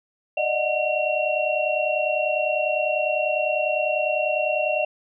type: tone cluster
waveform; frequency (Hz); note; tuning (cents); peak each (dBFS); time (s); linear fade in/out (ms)
sine; 597 / 627 / 734 / 2737; D5 / D#5 / F#5 / F7; +28 / +13 / -14 / -36; -25 / -25 / -28 / -26; 0.37-4.85; 5
effects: none